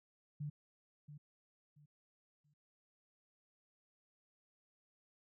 sine tone with echo, 147.5 Hz, D3, 8 cents sharp, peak -39 dBFS, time 0.4-0.5 s, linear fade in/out 10 ms, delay 680 ms, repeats 3, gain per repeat -11 dB, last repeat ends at 2.54 s, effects none

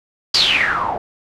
white noise with low-pass filter sweep, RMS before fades -17 dBFS, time 0.34-0.98 s, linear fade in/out 5 ms, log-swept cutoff 4900 to 660 Hz, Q 8.3, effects none

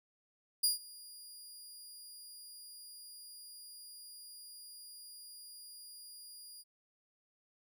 20% pulse tone with ADSR envelope, 4844 Hz, D#8, 47 cents flat, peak -20 dBFS, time 0.63-6.64 s, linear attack 11 ms, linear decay 140 ms, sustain -24 dB, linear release 35 ms, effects none

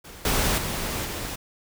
pink noise with level steps, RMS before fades -43 / -23 / -29 / -32 dBFS, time 0.04-1.36 s, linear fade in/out 10 ms, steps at 0.25 / 0.58 / 1.05 s, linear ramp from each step 2 ms, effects none

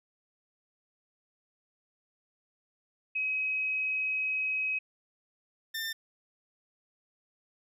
sine / 20% pulse tone pair in turn, 2541 / 1796.8 Hz, D#7 / A6, +36 / +36 cents, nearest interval tritone, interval 600 cents, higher first, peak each -28 dBFS, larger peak neither, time 3.15-4.79 / 5.74-5.93 s, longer first, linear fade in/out 10 ms, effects none

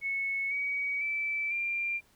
sine tone with pitch steps, 2202 / 2260 / 2320 / 2381 Hz, C#7 / C#7 / D7 / D7, -12 / +33 / -22 / +23 cents, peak -29 dBFS, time 0.01-2.01 s, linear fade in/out 50 ms, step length 500 ms, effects pink hiss -65 dBFS RMS until 2.15 s

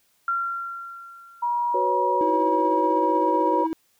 sine tone with exponential decay, 1374 Hz, F6, 29 cents flat, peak -20 dBFS, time 0.28-1.94 s, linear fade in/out 2 ms, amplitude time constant 360 ms
sine tone, 958 Hz, A#5, 47 cents sharp, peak -21 dBFS, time 1.42-3.67 s, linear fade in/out 10 ms
sine chord, F# suspended fourth, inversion none, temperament just, 370 / 493.3 / 555 Hz, F#4 / B4 / C#5, 0 / -2 / +2 cents, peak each -27 dBFS, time 1.74-3.64 s, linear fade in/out 5 ms
triangle tone with tremolo, 322.6 Hz, E4, 37 cents flat, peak -21 dBFS, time 2.21-3.73 s, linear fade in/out 0 ms, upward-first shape sine, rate 16 Hz, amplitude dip 45%
effects white hiss -65 dBFS RMS until 3.99 s

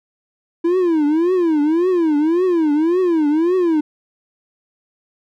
triangle tone with vibrato, 329.6 Hz, E4, in tune, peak -11 dBFS, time 0.64-3.81 s, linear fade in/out 10 ms, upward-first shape triangle, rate 1.8 Hz, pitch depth 240 cents each way, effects none

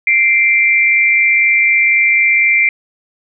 sine tone pair together, 2093 / 2349 Hz, C7 / D7, 0 / 0 cents, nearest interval major second, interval 200 cents, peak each -11 dBFS, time 0.07-2.69 s, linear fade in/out 2 ms, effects none

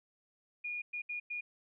sine tone bursts at uneven times, 2437 Hz, D#7, 37 cents flat, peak -36 dBFS, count 4, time 0.64-0.82 / 0.93-1.02 / 1.09-1.2 / 1.3-1.41 s, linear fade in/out 10 ms, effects none

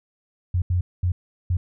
sine tone bursts at uneven times, 89.3 Hz, F2, 39 cents sharp, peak -18 dBFS, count 4, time 0.54-0.62 / 0.7-0.81 / 1.03-1.12 / 1.5-1.57 s, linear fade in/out 5 ms, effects none

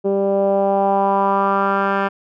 10% pulse tone with low-pass filter sweep, 197 Hz, G3, 9 cents sharp, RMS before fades -17 dBFS, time 0.04-2.09 s, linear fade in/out 20 ms, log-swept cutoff 450 to 1800 Hz, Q 3.2, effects none

